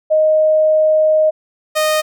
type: tone pair in turn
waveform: sine / sawtooth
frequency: 622.3 / 618.8 Hz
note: D#5 / D#5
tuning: 0 / -10 cents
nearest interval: unison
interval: 10 cents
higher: first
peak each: -9 dBFS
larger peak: neither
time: 0.1-1.31 / 1.75-2.02 s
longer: first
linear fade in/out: 20 ms
effects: none